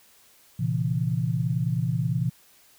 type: tone cluster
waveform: sine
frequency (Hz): 117.2 / 135.6 / 166.2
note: A#2 / C#3 / E3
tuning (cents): +10 / -38 / +15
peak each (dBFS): -27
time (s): 0.59-2.3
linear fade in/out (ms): 10
effects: white hiss -57 dBFS RMS until 2.78 s